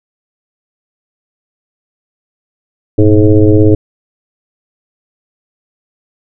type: tone with frequency modulation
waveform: sine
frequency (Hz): 207.7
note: G#3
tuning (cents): 0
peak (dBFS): -3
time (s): 2.98-3.75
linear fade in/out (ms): 5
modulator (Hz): 108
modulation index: 2.4
effects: none